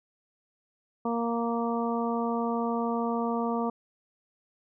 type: harmonic tone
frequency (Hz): 233.1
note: A#3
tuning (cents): 0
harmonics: 1 / 2 / 3 / 4 / 5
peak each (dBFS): -29 / -32 / -34 / -35 / -36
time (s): 1.05-3.7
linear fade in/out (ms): 5
effects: none